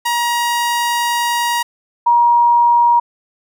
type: tone pair in turn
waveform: sawtooth / sine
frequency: 950 / 950 Hz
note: A#5 / A#5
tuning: +33 / +33 cents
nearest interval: unison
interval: 0 cents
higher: neither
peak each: -11 / -8 dBFS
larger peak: second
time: 0.05-1.63 / 2.06-3 s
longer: first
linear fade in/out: 10 ms
effects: none